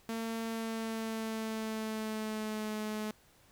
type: tone with pitch glide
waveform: sawtooth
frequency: 226.5 to 214.2 Hz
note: A#3 to A3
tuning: -50 to -46 cents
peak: -31 dBFS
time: 0.09-3.11 s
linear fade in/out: 0 ms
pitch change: -96 cents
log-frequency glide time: 0.43-2.76 s
effects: pink hiss -64 dBFS RMS until 3.51 s